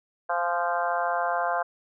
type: harmonic tone with a mistuned harmonic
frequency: 173.6 Hz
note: F3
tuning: 10 cents flat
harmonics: 3 / 4 / 5 / 6 / 7 / 8 / 9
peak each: -33 / -27 / -32 / -31 / -35 / -34 / -34 dBFS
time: 0.29-1.63 s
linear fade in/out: 10 ms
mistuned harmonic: 5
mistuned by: -26 cents
effects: none